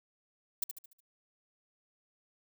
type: noise with echo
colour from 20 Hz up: violet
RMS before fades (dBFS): -31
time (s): 0.62-0.64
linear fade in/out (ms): 5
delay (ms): 73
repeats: 5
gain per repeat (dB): -7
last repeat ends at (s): 1.005
effects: none